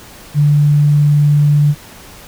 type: tone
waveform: sine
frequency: 146.83 Hz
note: D3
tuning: in tune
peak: -7 dBFS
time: 0.34-1.75 s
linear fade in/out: 50 ms
effects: pink hiss -37 dBFS RMS until 2.27 s